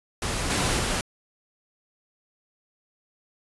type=noise with level steps; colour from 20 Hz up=pink; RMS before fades=-28 / -24 / -26 dBFS; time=0.22-1.01 s; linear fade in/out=2 ms; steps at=0.5 / 0.79 s; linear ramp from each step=2 ms; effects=resampled to 24000 Hz